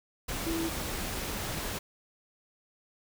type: tone in noise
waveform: sine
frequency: 329.6 Hz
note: E4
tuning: in tune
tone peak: -30 dBFS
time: 0.46-0.69 s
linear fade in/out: 10 ms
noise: pink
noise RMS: -35 dBFS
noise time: 0.28-1.79 s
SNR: +2 dB
effects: none